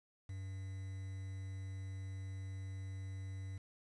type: tone with quantisation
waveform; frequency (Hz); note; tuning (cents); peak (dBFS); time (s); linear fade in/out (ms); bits
triangle; 96; G2; -36; -40; 0.29-3.58; 5; 10
effects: resampled to 24000 Hz